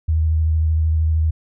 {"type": "tone with vibrato", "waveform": "sine", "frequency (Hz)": 79.3, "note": "D#2", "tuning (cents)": 33, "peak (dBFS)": -14, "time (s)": [0.08, 1.31], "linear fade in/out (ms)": 10, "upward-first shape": "sine", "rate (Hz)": 13, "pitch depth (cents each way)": 24, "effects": []}